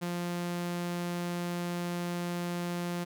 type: tone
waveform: sawtooth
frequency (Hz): 174.61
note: F3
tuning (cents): 0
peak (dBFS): -28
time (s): 0.01-3.05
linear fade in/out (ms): 20
effects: none